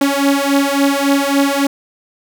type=beating tone pair; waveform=sawtooth; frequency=277.2 / 280.8 Hz; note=C#4 / C#4; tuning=0 / +22 cents; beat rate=3.6 Hz; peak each=-11 dBFS; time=0.01-1.67 s; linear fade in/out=5 ms; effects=none